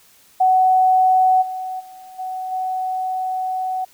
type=tone with level steps; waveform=sine; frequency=747 Hz; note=F#5; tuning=16 cents sharp; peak=-11 / -24 / -37 / -24 / -20 dBFS; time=0.4-3.85 s; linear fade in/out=10 ms; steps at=1.41 / 1.79 / 2.18 / 2.51 s; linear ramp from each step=20 ms; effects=white hiss -52 dBFS RMS until 3.93 s